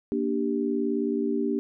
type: chord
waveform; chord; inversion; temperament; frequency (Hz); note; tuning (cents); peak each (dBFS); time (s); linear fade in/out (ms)
sine; G minor; first; just; 235.2 / 294 / 392; Bb3 / D4 / G4; +16 / +2 / 0; -28; 0.12-1.59; 0
effects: none